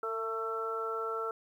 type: harmonic tone with a mistuned harmonic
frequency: 222.9 Hz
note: A3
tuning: 23 cents sharp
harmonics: 2 / 3 / 4 / 5 / 6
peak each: -36 / -44 / -47 / -47 / -35 dBFS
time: 0.03-1.31 s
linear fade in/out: 2 ms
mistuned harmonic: 2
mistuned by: +18 cents
effects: 11-bit